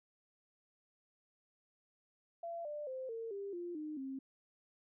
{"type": "tone with pitch steps", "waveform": "sine", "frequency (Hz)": [678, 593.7, 519.8, 455.1, 398.5, 348.9, 305.5, 267.5], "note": ["E5", "D5", "C5", "A#4", "G4", "F4", "D#4", "C4"], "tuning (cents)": [49, 19, -11, -42, 28, -2, -32, 38], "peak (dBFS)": -40, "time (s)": [2.43, 4.19], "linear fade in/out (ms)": 5, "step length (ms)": 220, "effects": []}